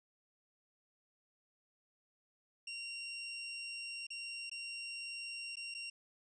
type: tone with dropouts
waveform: 25% pulse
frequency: 2761 Hz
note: F7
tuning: 20 cents flat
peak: -38 dBFS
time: 2.67-5.9 s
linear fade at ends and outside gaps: 5 ms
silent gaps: 4.069-4.103 / 4.498-4.514 / 5.557-5.568 / 5.742-5.747 s
effects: resampled to 22050 Hz